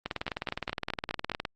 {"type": "two click trains", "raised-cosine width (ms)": 0.3, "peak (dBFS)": [-15, -15], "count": [6, 28], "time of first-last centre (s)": [[0.28, 1.317], [0.06, 1.452]], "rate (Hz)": [4.82, 19.4], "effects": ["Opus 32 kbps"]}